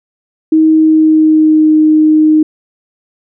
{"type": "tone with pitch glide", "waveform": "sine", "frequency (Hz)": [315.9, 309.6], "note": ["D#4", "D#4"], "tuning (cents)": [26, -9], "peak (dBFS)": -4, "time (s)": [0.52, 2.43], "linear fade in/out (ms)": 5, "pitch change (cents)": -35, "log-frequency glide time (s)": [0.68, 1.75], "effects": []}